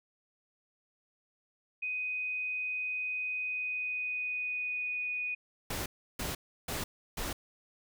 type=tone with pitch glide; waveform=sine; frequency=2500 to 2477 Hz; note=D#7 to D#7; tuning=+8 to -8 cents; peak=-32 dBFS; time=1.82-5.35 s; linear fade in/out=10 ms; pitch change=-16 cents; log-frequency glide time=3.42-5.02 s
type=noise bursts; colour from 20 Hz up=pink; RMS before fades=-36 dBFS; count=4; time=5.7-7.33 s; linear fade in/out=5 ms; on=160 ms; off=330 ms
effects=none